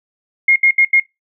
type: tone bursts at uneven times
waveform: sine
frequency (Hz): 2141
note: C7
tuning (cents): +39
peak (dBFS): -7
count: 4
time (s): 0.48-0.56 / 0.63-0.71 / 0.78-0.85 / 0.93-1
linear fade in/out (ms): 5
effects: noise-tail reverb RT60 0.2 s tail -22 dB re dry